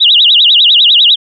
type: tone with vibrato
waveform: sine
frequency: 3322 Hz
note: G#7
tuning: in tune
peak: -3 dBFS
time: 0-1.16 s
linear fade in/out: 20 ms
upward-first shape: sine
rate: 10 Hz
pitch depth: 290 cents each way
effects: none